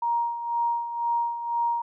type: tone with tremolo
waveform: sine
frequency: 940 Hz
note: A#5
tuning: 14 cents sharp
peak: -21 dBFS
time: 0.02-1.82 s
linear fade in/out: 5 ms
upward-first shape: sine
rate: 2 Hz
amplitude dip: 65%
effects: none